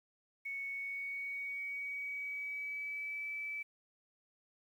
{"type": "tone with pitch glide", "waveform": "sine", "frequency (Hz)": [2217, 2307], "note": ["C#7", "D7"], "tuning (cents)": [0, -31], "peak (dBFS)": -38, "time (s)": [0.45, 3.63], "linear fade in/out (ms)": 10, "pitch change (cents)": 69, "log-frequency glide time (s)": [0.67, 3.27], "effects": ["11-bit"]}